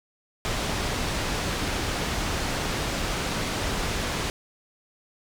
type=low-pass noise; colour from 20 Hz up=pink; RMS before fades=-28 dBFS; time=0.45-4.3 s; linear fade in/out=0 ms; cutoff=6800 Hz; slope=12 dB/octave; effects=none